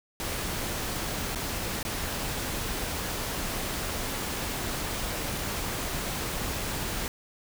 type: noise with dropouts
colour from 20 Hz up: pink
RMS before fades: -32 dBFS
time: 0.2-7.08 s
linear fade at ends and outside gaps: 1 ms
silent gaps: 1.349-1.357 / 1.829-1.85 s
effects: none